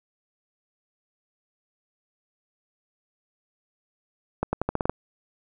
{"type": "accelerating click train", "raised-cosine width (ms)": 1, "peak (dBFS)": -10, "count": 8, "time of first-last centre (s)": [4.43, 4.896], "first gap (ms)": 100, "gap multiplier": 0.86, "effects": []}